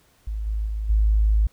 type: tone with level steps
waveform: sine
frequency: 53.2 Hz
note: G#1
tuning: 42 cents sharp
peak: -25 / -22 / -24 / -15 dBFS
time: 0.27-1.47 s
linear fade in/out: 5 ms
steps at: 0.46 / 0.66 / 0.89 s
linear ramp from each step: 10 ms
effects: pink hiss -60 dBFS RMS until 1.52 s